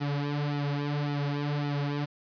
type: tone with flanger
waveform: sawtooth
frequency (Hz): 144.7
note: D3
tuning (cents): -25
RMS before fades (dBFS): -30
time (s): 0-2.06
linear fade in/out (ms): 20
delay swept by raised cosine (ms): 1.8 to 5.5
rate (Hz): 1.8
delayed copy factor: -0.9
effects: resampled to 11025 Hz + 9-bit